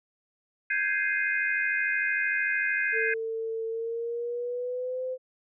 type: chord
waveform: sine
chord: Ab major seventh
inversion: third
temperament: equal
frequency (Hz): 1568 / 1661.2 / 2093 / 2489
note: G6 / Ab6 / C7 / Eb7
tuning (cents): 0 / 0 / 0 / 0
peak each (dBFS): -30 / -29 / -30 / -32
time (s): 0.7-3.14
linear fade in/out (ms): 5
type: tone with pitch glide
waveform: sine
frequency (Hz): 449.3 to 513.1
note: A4 to C5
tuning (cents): +36 to -34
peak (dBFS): -29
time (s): 2.92-5.18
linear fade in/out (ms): 50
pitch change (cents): +230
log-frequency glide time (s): 3.66-5.03
effects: none